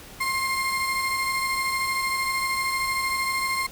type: tone pair together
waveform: 35% pulse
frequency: 1064 / 2115 Hz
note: C6 / C7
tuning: +29 / +18 cents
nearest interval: octave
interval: 1189 cents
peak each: -25 dBFS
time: 0.2-3.67 s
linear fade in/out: 10 ms
effects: pink hiss -44 dBFS RMS until 3.71 s